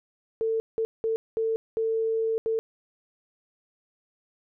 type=tone bursts at uneven times; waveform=sine; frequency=447.7 Hz; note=A4; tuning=30 cents sharp; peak=-23 dBFS; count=6; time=0.41-0.6 / 0.78-0.85 / 1.04-1.16 / 1.37-1.56 / 1.77-2.38 / 2.46-2.59 s; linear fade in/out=0 ms; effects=none